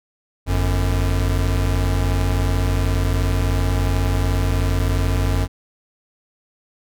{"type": "tone pair together", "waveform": "square", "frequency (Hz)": [48.21, 91], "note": ["G1", "F#2"], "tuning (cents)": [-28, -28], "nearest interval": "major seventh", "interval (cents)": 1100, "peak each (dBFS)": -20, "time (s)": [0.46, 5.48], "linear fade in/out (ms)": 50, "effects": []}